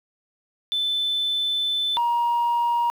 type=tone pair in turn; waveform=sine; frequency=3520 / 947 Hz; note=A7 / A#5; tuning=0 / +27 cents; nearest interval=octave + major seventh; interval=2273 cents; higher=first; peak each=-20 / -17 dBFS; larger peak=second; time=0.72-1.97 / 1.97-2.9 s; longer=first; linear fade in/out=0 ms; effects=tanh soft clip ceiling -17 dBFS + 8-bit